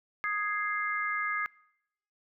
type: chord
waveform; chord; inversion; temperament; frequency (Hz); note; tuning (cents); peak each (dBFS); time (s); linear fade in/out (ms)
sine; Ab major; second; equal; 1244.5 / 1661.2 / 2093; Eb6 / Ab6 / C7; 0 / 0 / 0; -33; 0.24-1.46; 0
effects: noise-tail reverb RT60 0.8 s tail -24 dB re dry